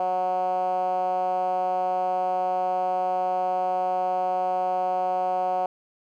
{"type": "tone with band-pass filter", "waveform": "10% pulse", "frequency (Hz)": 183.7, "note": "F#3", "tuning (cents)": -12, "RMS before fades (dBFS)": -25, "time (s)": [0, 5.66], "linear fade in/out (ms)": 2, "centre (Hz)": 690, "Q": 5.9, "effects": []}